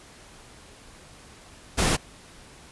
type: noise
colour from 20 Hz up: pink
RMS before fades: -22 dBFS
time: 1.77-1.97 s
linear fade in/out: 20 ms
effects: pink hiss -49 dBFS RMS until 2.71 s + resampled to 24000 Hz